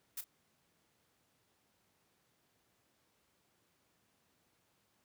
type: noise with echo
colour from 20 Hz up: blue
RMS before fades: -41 dBFS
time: 0.17-0.21 s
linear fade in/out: 5 ms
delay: 33 ms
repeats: 1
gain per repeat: -13 dB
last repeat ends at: 0.243 s
effects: pink hiss -75 dBFS RMS until 5.04 s + high-pass 100 Hz 12 dB/octave